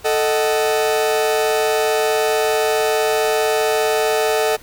40% pulse chord, D# diminished, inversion second, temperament equal with one note detuned, 440 / 622.3 / 746.9 Hz, A4 / D#5 / F#5, 0 / 0 / +16 cents, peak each -17 / -20 / -22 dBFS, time 0.04-4.57 s, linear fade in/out 20 ms, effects pink hiss -44 dBFS RMS until 4.62 s

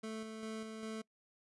25% pulse tone with tremolo, 220 Hz, A3, in tune, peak -37 dBFS, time 0.03-1.02 s, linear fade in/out 10 ms, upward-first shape square, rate 2.5 Hz, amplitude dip 35%, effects noise-tail reverb RT60 0.1 s tail -24 dB re dry + resampled to 24000 Hz

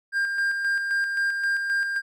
triangle tone with tremolo, 1600 Hz, G6, 35 cents sharp, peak -19 dBFS, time 0.12-2.02 s, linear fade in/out 50 ms, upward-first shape square, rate 3.8 Hz, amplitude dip 40%, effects none

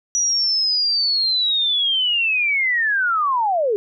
sine linear sweep, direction down, 5860 to 392 Hz, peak -16 dBFS, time 0.15-3.76 s, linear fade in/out 0 ms, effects none

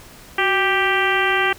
harmonic tone with a mistuned harmonic, 392 Hz, G4, in tune, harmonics 1 / 2 / 3 / 4 / 5 / 6 / 7 / 8, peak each -23 / -24 / -24 / -22 / -22 / -26 / -26 / -28 dBFS, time 0.38-1.53 s, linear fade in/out 5 ms, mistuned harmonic 1, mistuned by -81 cents, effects pink hiss -43 dBFS RMS until 1.58 s

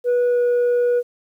sine tone with pitch glide, 488.2 to 485.4 Hz, B4 to B4, -20 to -30 cents, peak -12 dBFS, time 0.04-1.03 s, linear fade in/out 50 ms, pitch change -10 cents, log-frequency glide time 0.27-0.4 s, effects tanh soft clip ceiling -14 dBFS + 9-bit

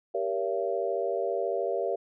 sine chord, G diminished seventh, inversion none, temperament just, 392 / 470.4 / 564.5 / 677.4 Hz, G4 / Bb4 / Db5 / Fb5, 0 / +16 / +31 / +47 cents, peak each -32 dBFS, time 0.14-1.96 s, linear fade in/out 10 ms, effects none

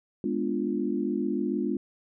sine chord, G# diminished seventh, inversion none, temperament equal, 207.7 / 246.9 / 293.7 / 349.2 Hz, G#3 / B3 / D4 / F4, 0 / 0 / 0 / 0 cents, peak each -31 dBFS, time 0.24-1.77 s, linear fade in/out 2 ms, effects none

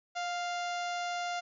harmonic tone with a mistuned harmonic, 698.5 Hz, F5, in tune, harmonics 1 / 2 / 3 / 4 / 5 / 6 / 7 / 8 / 9 / 10, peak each -34 / -40 / -44 / -46 / -48 / -50 / -51 / -52 / -53 / -54 dBFS, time 0.15-1.41 s, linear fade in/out 20 ms, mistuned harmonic 1, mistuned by +17 cents, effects none

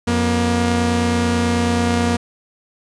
sawtooth tone pair together, 89 / 237.6 Hz, F2 / A#3, +33 / +33 cents, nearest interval octave + perfect fourth, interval 1700 cents, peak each -16 / -13 dBFS, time 0.07-2.17 s, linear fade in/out 10 ms, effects resampled to 22050 Hz

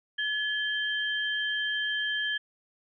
sine tone pair together, 1708 / 3147 Hz, G#6 / G7, +48 / +6 cents, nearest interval major seventh, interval 1058 cents, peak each -29 / -31 dBFS, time 0.18-2.38 s, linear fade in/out 10 ms, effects none

